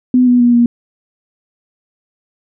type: tone with pitch steps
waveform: sine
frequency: 251.3 / 245.7 / 241 / 238 Hz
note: B3 / B3 / B3 / A#3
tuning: +30 / -9 / -42 / +36 cents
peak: -6 dBFS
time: 0.14-0.66 s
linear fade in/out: 2 ms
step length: 130 ms
effects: none

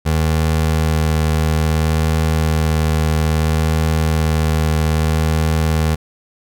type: tone with vibrato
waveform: 25% pulse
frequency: 78.7 Hz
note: D#2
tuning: 20 cents sharp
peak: -10 dBFS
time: 0.05-5.96 s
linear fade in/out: 20 ms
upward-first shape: triangle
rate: 0.59 Hz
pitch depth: 15 cents each way
effects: none

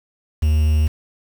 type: tone with quantisation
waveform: triangle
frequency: 76.7 Hz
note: D#2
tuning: 24 cents flat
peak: -11 dBFS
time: 0.42-0.88 s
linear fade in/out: 10 ms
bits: 6
effects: none

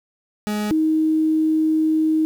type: tone pair in turn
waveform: 40% pulse / sine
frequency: 209.9 / 314.5 Hz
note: G#3 / D#4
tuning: +19 / +19 cents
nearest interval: perfect fifth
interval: 700 cents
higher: second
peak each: -20 / -15 dBFS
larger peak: second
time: 0.47-0.71 / 0.71-2.25 s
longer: second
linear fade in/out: 0 ms
effects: 8-bit

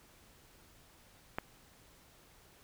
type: click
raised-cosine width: 0.5 ms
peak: -19 dBFS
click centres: 1.385 s
effects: pink hiss -62 dBFS RMS until 2.63 s

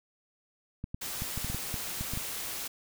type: clicks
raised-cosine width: 5 ms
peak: -23 dBFS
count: 11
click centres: 0.841 / 0.945 / 1.221 / 1.376 / 1.446 / 1.5 / 1.546 / 1.742 / 2.01 / 2.136 / 2.174 s
type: noise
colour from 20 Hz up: white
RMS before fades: -37 dBFS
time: 1.01-2.68 s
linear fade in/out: 10 ms
effects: none

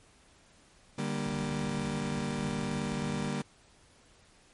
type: chord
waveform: 35% pulse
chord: G minor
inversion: second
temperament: just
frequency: 147 / 196 / 235.2 Hz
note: D3 / G3 / Bb3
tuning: +2 / 0 / +16 cents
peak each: -34 dBFS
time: 0.98-3.42 s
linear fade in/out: 5 ms
type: low-pass noise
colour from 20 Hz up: white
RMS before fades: -46 dBFS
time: 1.25-3.29 s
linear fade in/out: 2 ms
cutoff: 210 Hz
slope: 96 dB/octave
effects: pink hiss -61 dBFS RMS until 4.53 s + MP3 48 kbps

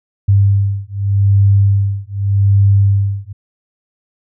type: beating tone pair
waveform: sine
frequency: 99.1 / 99.94 Hz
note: G2 / G2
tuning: +19 / +34 cents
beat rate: 0.84 Hz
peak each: -12 dBFS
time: 0.28-3.33 s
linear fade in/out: 10 ms
effects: none

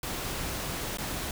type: noise with dropouts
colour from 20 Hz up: pink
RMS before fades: -34 dBFS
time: 0.03-1.31 s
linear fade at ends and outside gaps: 2 ms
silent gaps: 0.972-0.984 s
effects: none

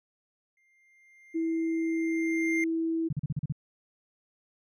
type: tone with exponential growth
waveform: triangle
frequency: 2100 Hz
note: C7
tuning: 6 cents sharp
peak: -25 dBFS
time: 0.57-2.64 s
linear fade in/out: 2 ms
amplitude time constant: 450 ms
type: tone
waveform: sine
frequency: 327 Hz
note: E4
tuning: 14 cents flat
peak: -26 dBFS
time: 1.34-3.09 s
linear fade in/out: 20 ms
type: tone bursts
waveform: sine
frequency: 146.83 Hz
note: D3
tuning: in tune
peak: -26 dBFS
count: 7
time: 3.1-3.524 s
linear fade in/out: 5 ms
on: 28 ms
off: 38 ms
effects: none

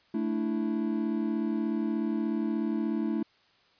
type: chord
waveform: triangle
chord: A suspended fourth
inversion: none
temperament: just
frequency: 220 / 293.3 / 330 Hz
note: A3 / D4 / E4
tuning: 0 / -2 / +2 cents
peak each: -28 / -31 / -30 dBFS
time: 0.14-3.23 s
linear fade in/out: 5 ms
effects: white hiss -64 dBFS RMS until 3.79 s + resampled to 11025 Hz

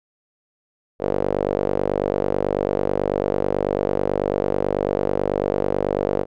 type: tone with band-pass filter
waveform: sawtooth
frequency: 49.11 Hz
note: G1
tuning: 4 cents sharp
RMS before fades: -22 dBFS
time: 0.99-6.26 s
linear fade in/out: 50 ms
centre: 500 Hz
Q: 3
effects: none

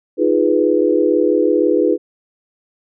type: chord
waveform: sine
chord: F half-diminished seventh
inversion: third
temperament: equal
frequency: 311.1 / 349.2 / 415.3 / 493.9 Hz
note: Eb4 / F4 / Ab4 / Cb5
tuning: 0 / 0 / 0 / 0 cents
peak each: -17 dBFS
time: 0.17-1.98 s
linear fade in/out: 50 ms
effects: none

